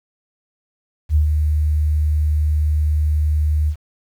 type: tone with ADSR envelope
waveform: sine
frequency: 75.9 Hz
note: D#2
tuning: 42 cents flat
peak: -10 dBFS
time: 1.09-3.76 s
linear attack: 63 ms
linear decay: 110 ms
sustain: -4 dB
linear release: 78 ms
effects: 8-bit